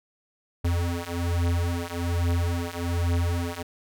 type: beating tone pair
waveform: square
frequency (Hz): 85.5 / 86.7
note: F2 / F2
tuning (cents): -36 / -12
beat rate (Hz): 1.2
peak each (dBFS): -28 / -27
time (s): 0.64-3.63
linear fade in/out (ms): 10
effects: none